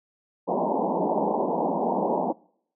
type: band-pass noise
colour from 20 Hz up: white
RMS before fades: -25 dBFS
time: 0.47-2.33 s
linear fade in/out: 20 ms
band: 170 to 960 Hz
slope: 96 dB/octave
effects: noise-tail reverb RT60 0.7 s tail -26 dB re dry